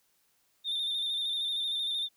sine tone with vibrato, 3616 Hz, A7, 47 cents sharp, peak -27 dBFS, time 0.64-2.09 s, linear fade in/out 50 ms, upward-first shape square, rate 13 Hz, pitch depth 32 cents each way, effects tanh soft clip ceiling -28 dBFS + white hiss -71 dBFS RMS until 2.16 s

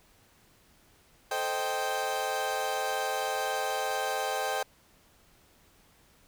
30% pulse chord, A half-diminished seventh, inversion none, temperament equal, 440 / 523.3 / 622.3 / 784 Hz, A4 / C5 / Eb5 / G5, 0 / 0 / 0 / 0 cents, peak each -35 / -33 / -34 / -29 dBFS, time 1.31-4.63 s, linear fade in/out 5 ms, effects pink hiss -62 dBFS RMS until 6.27 s

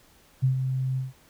sine tone with ADSR envelope, 130.8 Hz, C3, in tune, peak -17 dBFS, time 0.42-1.13 s, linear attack 21 ms, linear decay 110 ms, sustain -7 dB, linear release 160 ms, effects pink hiss -58 dBFS RMS until 1.29 s

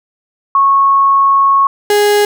sine / 35% pulse tone pair in turn, 1100 / 413.6 Hz, C#6 / G#4, -14 / -7 cents, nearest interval octave + perfect fourth, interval 1693 cents, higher first, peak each -6 dBFS, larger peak neither, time 0.55-1.67 / 1.9-2.25 s, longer first, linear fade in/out 2 ms, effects none

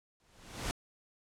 pink noise with exponential growth, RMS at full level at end -33 dBFS, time 0.2-0.71 s, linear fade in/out 0 ms, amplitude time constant 110 ms, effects low-pass 9000 Hz 12 dB/octave

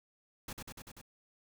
pink noise with echo, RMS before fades -42 dBFS, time 0.48-0.53 s, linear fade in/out 5 ms, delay 97 ms, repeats 5, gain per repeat -2 dB, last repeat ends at 1.015 s, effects none

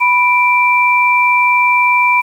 sine tone pair together, 987.8 / 2349 Hz, B5 / D7, 0 / 0 cents, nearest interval octave + minor third, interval 1500 cents, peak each -11 dBFS, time 0-2.22 s, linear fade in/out 20 ms, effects 7-bit

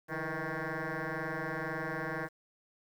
sine tone with frequency modulation, 625 Hz, D#5, 8 cents sharp, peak -32 dBFS, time 0.08-2.29 s, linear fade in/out 50 ms, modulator 159 Hz, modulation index 7.8, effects tanh soft clip ceiling -31 dBFS + 10-bit

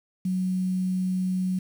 sine tone with quantisation, 185 Hz, F#3, in tune, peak -23 dBFS, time 0.25-1.59 s, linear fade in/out 5 ms, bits 8, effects none

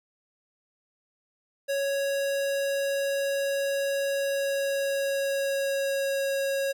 square tone with pitch glide, 554.4 to 548.7 Hz, C#5 to C#5, 0 to -18 cents, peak -26 dBFS, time 1.68-6.73 s, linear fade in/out 20 ms, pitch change -18 cents, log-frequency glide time 4.09-6.31 s, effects none

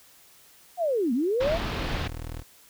sine linear two-way sweep, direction down then up, 737 to 222.5 to 701 Hz, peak -22 dBFS, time 0.77-1.59 s, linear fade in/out 50 ms, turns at 1.13 s
pink low-pass noise, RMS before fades -31 dBFS, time 1.4-2.08 s, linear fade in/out 10 ms, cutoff 4300 Hz, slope 24 dB/octave
20% pulse tone, 40.08 Hz, E1, 48 cents flat, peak -29 dBFS, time 1.47-2.44 s, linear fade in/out 50 ms
effects white hiss -55 dBFS RMS until 2.69 s

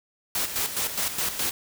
white noise with tremolo, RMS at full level -26 dBFS, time 0.35-1.51 s, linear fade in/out 2 ms, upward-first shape square, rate 4.8 Hz, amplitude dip 60%, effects none

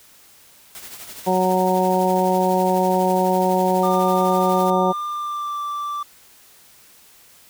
white noise with tremolo, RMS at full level -35 dBFS, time 0.75-4.7 s, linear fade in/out 0 ms, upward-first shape triangle, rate 12 Hz, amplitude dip 60%
harmonic tone, 185 Hz, F#3, in tune, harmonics 1 / 2 / 3 / 4 / 5, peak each -22 / -22 / -22 / -22 / -22 dBFS, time 1.26-4.93 s, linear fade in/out 20 ms
triangle tone with pitch glide, 1197 to 1171 Hz, D6 to D6, +33 to -5 cents, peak -22 dBFS, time 3.83-6.03 s, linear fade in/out 5 ms, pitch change -38 cents, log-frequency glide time 5.08-5.59 s
effects white hiss -50 dBFS RMS until 7.49 s

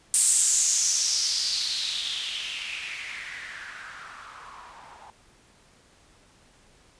violet noise with low-pass filter sweep, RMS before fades -28 dBFS, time 0.14-5.1 s, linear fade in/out 0 ms, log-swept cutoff 8800 to 840 Hz, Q 4.4, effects pink hiss -58 dBFS RMS until 6.99 s + resampled to 22050 Hz

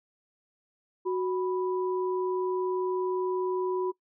sine tone pair together, 369.7 / 987 Hz, F#4 / B5, -1 / -1 cents, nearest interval octave + perfect fourth, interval 1700 cents, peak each -26 / -35 dBFS, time 1.05-3.92 s, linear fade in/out 20 ms, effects noise-tail reverb RT60 0.1 s tail -21 dB re dry

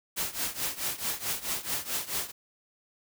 white noise with tremolo, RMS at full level -29 dBFS, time 0.16-2.32 s, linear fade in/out 20 ms, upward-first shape triangle, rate 4.6 Hz, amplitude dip 90%, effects none

